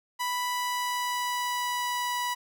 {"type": "tone with pitch glide", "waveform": "sawtooth", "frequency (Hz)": [987.8, 979.8], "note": ["B5", "B5"], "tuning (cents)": [0, -14], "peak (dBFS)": -24, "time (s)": [0.19, 2.35], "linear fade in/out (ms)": 20, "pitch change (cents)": -14, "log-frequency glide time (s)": [0.44, 2.18], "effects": []}